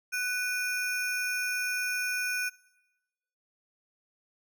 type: ring-modulated tone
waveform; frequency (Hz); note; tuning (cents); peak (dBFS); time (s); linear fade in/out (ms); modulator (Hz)
square; 1975.5; B6; 0; -26; 0.12-2.5; 20; 484
effects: noise-tail reverb RT60 1.0 s tail -21 dB re dry